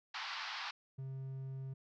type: band-pass noise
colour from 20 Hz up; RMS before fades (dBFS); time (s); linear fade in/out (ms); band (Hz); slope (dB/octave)
pink; -43; 0.14-0.71; 5; 840 to 5100; 48
type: tone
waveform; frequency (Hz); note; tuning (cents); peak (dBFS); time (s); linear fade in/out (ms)
triangle; 133.5; C3; +35; -39; 0.98-1.74; 10
effects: none